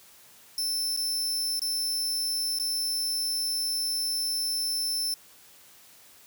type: tone with dropouts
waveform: sawtooth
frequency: 5320 Hz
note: E8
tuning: 15 cents sharp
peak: -24 dBFS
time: 0.58-5.14 s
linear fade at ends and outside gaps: 1 ms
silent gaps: 0.964-0.973 / 1.594-1.618 / 2.587-2.598 s
effects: white hiss -54 dBFS RMS until 6.26 s + high-pass 60 Hz 12 dB/octave